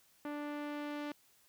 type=tone with low-pass filter sweep; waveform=sawtooth; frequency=293.7 Hz; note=D4; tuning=in tune; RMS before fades=-41 dBFS; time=0.25-1.12 s; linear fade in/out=2 ms; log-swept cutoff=1900 to 3500 Hz; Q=0.87; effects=white hiss -68 dBFS RMS until 1.48 s